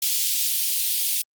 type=high-pass noise; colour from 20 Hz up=white; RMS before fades=-23 dBFS; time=0.02-1.22 s; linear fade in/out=5 ms; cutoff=2900 Hz; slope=24 dB/octave; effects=Opus 48 kbps